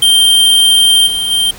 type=tone with level steps; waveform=square; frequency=3158 Hz; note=G7; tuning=12 cents sharp; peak=-6 / -14 / -10 dBFS; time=0.02-1.51 s; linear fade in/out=5 ms; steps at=1.06 / 1.3 s; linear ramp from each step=20 ms; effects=pink hiss -33 dBFS RMS until 1.58 s